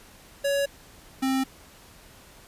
square tone pair in turn, 561 / 264.8 Hz, C#5 / C4, +21 / +21 cents, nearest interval octave + minor second, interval 1300 cents, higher first, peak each -23 dBFS, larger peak neither, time 0.44-0.66 / 1.22-1.44 s, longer neither, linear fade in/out 10 ms, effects pink hiss -51 dBFS RMS until 2.47 s + resampled to 32000 Hz

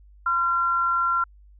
sine tone pair together, 1026 / 1371.1 Hz, C6 / F6, -34 / -32 cents, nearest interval perfect fourth, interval 502 cents, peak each -28 / -20 dBFS, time 0.26-1.24 s, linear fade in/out 5 ms, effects added 50 Hz sine -48 dBFS peak until 1.59 s

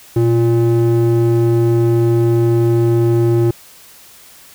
triangle ring-modulated tone, 233.1 Hz, A#3, in tune, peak -5 dBFS, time 0.16-3.51 s, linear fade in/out 5 ms, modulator 114 Hz, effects white hiss -42 dBFS RMS until 4.54 s

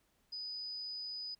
sine tone, 4978 Hz, D#8, in tune, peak -40 dBFS, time 0.32-1.35 s, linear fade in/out 10 ms, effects pink hiss -75 dBFS RMS until 1.39 s

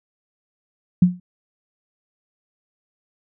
sine tone with exponential decay, 179.1 Hz, F3, 44 cents sharp, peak -6 dBFS, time 1.02-1.2 s, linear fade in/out 5 ms, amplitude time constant 39 ms, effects none

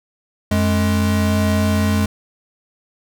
square tone pair together, 90.4 / 210.6 Hz, F#2 / G#3, -40 / +24 cents, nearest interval octave + minor third, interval 1464 cents, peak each -18 dBFS, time 0.51-2.06 s, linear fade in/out 5 ms, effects none

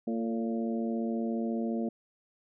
harmonic tone with a mistuned harmonic, 114.6 Hz, A#2, 29 cents flat, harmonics 2 / 3 / 4 / 5 / 6, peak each -30 / -37 / -39 / -41 / -43 dBFS, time 0.07-1.89 s, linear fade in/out 5 ms, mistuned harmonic 4, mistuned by -37 cents, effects none

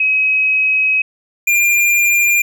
sine / square tone pair in turn, 2545 / 2398 Hz, D#7 / D7, +39 / +36 cents, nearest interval minor second, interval 103 cents, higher first, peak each -11 dBFS, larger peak neither, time 0-1.02 / 1.47-2.42 s, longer first, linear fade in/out 5 ms, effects none

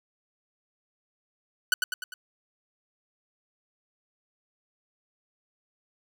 sawtooth tone with echo, 1489 Hz, F#6, 11 cents sharp, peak -15 dBFS, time 1.72-1.74 s, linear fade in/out 2 ms, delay 100 ms, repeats 4, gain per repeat -5 dB, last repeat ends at 2.14 s, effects none

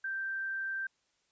sine tone, 1568 Hz, G6, in tune, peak -33 dBFS, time 0.04-0.87 s, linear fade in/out 5 ms, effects white hiss -75 dBFS RMS until 1.31 s + resampled to 16000 Hz

